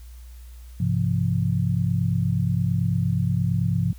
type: tone cluster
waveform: sine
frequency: 101.2 / 129.9 / 171.1 Hz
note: G#2 / C3 / F3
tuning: -44 / -12 / -35 cents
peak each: -24 dBFS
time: 0.8-3.93 s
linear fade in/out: 5 ms
effects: added 60 Hz sine -39 dBFS peak until 3.98 s + white hiss -56 dBFS RMS until 3.98 s